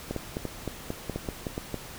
clicks, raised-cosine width 2 ms, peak -17 dBFS, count 12, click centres 0.11 / 0.163 / 0.369 / 0.453 / 0.677 / 0.904 / 1.097 / 1.16 / 1.288 / 1.468 / 1.579 / 1.743 s, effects pink hiss -43 dBFS RMS until 1.98 s

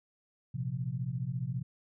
sine chord, Bb suspended second, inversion none, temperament just, 116.54 / 131.11 / 174.81 Hz, Bb2 / C3 / F3, 0 / +4 / +2 cents, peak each -38 / -34 / -40 dBFS, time 0.54-1.63 s, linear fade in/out 10 ms, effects none

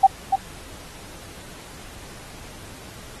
sine tone with echo, 775 Hz, G5, 20 cents flat, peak -7 dBFS, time 0.03-0.07 s, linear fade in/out 10 ms, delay 290 ms, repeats 1, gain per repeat -7 dB, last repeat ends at 0.36 s, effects pink hiss -42 dBFS RMS until 3.2 s + AAC 32 kbps

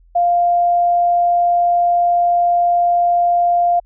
sine tone, 698.5 Hz, F5, in tune, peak -11 dBFS, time 0.15-3.8 s, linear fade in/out 10 ms, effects added 42 Hz sine -46 dBFS peak until 3.85 s

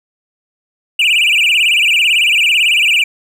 triangle tone with vibrato, 2627 Hz, E7, 7 cents flat, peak -7 dBFS, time 0.99-3.04 s, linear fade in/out 5 ms, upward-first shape sine, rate 18 Hz, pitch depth 210 cents each way, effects none

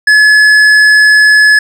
sine tone with hard clipping, 1707 Hz, G#6, 47 cents sharp, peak -4 dBFS, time 0.07-1.59 s, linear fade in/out 5 ms, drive 8 dB, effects none

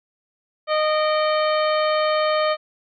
harmonic tone with a mistuned harmonic, 616 Hz, D#5, 17 cents flat, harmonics 1 / 2 / 3 / 4 / 5 / 6 / 7, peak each -19 / -23 / -30 / -32 / -32 / -37 / -33 dBFS, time 0.67-2.57 s, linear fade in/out 50 ms, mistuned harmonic 4, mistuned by -90 cents, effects none

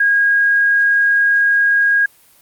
sine tone, 1635 Hz, G#6, 28 cents flat, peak -10 dBFS, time 0-2.06 s, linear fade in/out 5 ms, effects white hiss -50 dBFS RMS until 2.41 s + Opus 32 kbps

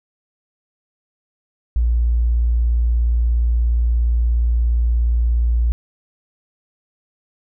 triangle tone with tanh clipping, 58.5 Hz, A#1, 7 cents sharp, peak -13 dBFS, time 1.76-5.72 s, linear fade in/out 0 ms, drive 3 dB, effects none

